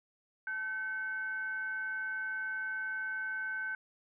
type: tone with frequency modulation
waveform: sine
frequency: 1531 Hz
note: G6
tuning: 41 cents flat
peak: -34 dBFS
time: 0.47-3.75 s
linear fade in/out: 2 ms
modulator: 660 Hz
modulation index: 0.29
effects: none